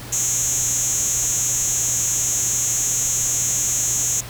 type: tone with high-pass filter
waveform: 5% pulse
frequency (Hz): 237.2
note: A#3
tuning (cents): +30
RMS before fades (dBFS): -21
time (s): 0.12-4.21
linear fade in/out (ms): 10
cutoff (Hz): 6600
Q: 5.3
effects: added 120 Hz sine -36 dBFS peak until 4.29 s + pink hiss -36 dBFS RMS until 4.29 s